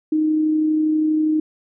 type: tone with amplitude modulation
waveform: sine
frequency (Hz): 310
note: D#4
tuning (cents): -6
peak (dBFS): -14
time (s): 0.12-1.4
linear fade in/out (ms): 5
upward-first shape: sine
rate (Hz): 32.4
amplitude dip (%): 25
effects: none